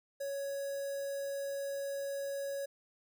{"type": "tone with notch filter", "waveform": "square", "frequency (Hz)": 556, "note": "C#5", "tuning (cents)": 5, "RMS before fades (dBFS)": -38, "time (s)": [0.2, 2.66], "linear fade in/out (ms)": 10, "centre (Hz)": 2600, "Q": 0.61, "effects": []}